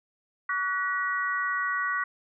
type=tone cluster; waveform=sine; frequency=1138 / 1474 / 1920 Hz; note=C#6 / F#6 / B6; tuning=+45 / -7 / -49 cents; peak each=-30 dBFS; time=0.49-2.04 s; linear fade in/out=5 ms; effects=none